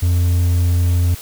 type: tone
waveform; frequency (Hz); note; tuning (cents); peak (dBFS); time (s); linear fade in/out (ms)
triangle; 87.31; F2; 0; -10; 0.02-1.15; 10
effects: white hiss -35 dBFS RMS until 1.21 s